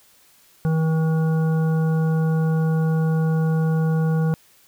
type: harmonic tone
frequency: 160 Hz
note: D#3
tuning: 49 cents sharp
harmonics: 1 / 3 / 5 / 7 / 9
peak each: -17 / -29 / -36 / -40 / -38 dBFS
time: 0.65-4.34 s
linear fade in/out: 0 ms
effects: white hiss -55 dBFS RMS until 4.67 s